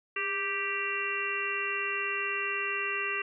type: harmonic tone with a mistuned harmonic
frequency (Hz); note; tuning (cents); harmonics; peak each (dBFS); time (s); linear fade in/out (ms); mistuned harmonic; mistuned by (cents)
392; G4; 0; 1 / 3 / 4 / 5 / 6 / 7; -39 / -37 / -39 / -35 / -39 / -33; 0.16-3.22; 5; 1; +49
effects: none